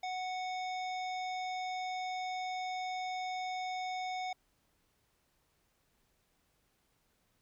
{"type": "harmonic tone with a mistuned harmonic", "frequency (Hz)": 740, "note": "F#5", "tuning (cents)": 0, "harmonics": [1, 3, 5, 7, 9], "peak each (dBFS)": [-36, -44, -49, -52, -58], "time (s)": [0.03, 4.33], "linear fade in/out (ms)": 5, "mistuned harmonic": 5, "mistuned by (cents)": -24, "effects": ["pink hiss -75 dBFS RMS until 7.41 s"]}